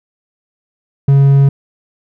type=tone; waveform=triangle; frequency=138.59 Hz; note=C#3; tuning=in tune; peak=-3 dBFS; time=1.08-1.49 s; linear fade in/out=5 ms; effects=none